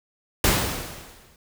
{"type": "noise with exponential decay", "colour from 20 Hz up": "pink", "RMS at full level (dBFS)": -17, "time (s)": [0.44, 1.36], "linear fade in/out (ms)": 2, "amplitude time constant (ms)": 200, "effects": []}